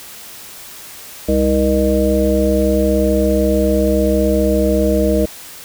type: harmonic tone with a mistuned harmonic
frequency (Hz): 67.7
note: C#2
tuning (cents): -40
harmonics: 1 / 3 / 5 / 7 / 9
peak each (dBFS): -18 / -18 / -18 / -18 / -18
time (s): 1.28-5.26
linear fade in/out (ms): 10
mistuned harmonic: 5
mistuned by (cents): -110
effects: white hiss -35 dBFS RMS until 5.64 s